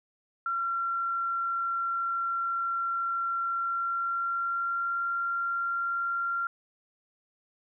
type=tone with pitch glide; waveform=sine; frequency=1367 to 1380.5 Hz; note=F6 to F6; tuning=-37 to -20 cents; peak=-27 dBFS; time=0.46-6.47 s; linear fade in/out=2 ms; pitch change=+17 cents; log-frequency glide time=3.49-5.03 s; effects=none